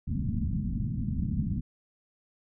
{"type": "low-pass noise", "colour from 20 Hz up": "white", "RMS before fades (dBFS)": -30, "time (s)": [0.07, 1.61], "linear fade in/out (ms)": 10, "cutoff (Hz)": 230, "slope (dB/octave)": 48, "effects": []}